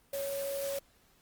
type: tone in noise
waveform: sine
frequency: 556 Hz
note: C#5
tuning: 5 cents sharp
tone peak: -33 dBFS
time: 0.13-0.79 s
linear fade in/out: 5 ms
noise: white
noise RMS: -42 dBFS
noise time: 0.13-0.79 s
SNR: +6 dB
effects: pink hiss -66 dBFS RMS until 1.21 s + Opus 24 kbps